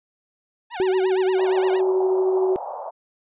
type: tone with vibrato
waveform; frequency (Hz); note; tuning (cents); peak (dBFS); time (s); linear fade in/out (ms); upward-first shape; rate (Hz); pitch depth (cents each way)
sawtooth; 830.6; G#5; 0; -25; 0.7-1.82; 50; sine; 8.6; 270
type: tone with tremolo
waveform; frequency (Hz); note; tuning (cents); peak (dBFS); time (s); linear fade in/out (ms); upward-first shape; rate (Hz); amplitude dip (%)
sine; 375.9; F#4; +27; -16; 0.8-2.56; 0; sine; 13; 25
type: band-pass noise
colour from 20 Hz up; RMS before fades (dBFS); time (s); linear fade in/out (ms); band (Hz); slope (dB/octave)
white; -32; 1.37-2.91; 20; 550 to 930; 48
effects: resampled to 8000 Hz